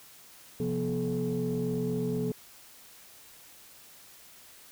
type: tone cluster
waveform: sine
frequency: 130.1 / 174.1 / 242.5 / 429.5 Hz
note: C3 / F3 / B3 / A4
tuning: -9 / -5 / -31 / -42 cents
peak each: -34 / -32 / -32 / -31 dBFS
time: 0.6-2.32 s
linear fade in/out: 2 ms
effects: tanh soft clip ceiling -22 dBFS + white hiss -53 dBFS RMS until 4.71 s